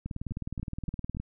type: two click trains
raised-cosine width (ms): 5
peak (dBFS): -24 / -22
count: 4 / 23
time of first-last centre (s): 0.31-1.17 / 0.06-1.2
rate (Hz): 3.49 / 19.3
effects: none